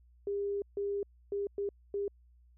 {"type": "tone bursts at uneven times", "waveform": "sine", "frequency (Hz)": 402.6, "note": "G4", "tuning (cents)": 46, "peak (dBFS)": -31, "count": 5, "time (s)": [[0.27, 0.62], [0.77, 1.03], [1.32, 1.47], [1.58, 1.69], [1.94, 2.08]], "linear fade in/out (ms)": 2, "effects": ["added 60 Hz sine -59 dBFS peak until 2.57 s"]}